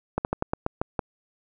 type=slowing click train; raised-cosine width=1 ms; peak=-10 dBFS; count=8; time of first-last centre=0.18-0.992 s; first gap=69 ms; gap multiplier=1.17; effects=none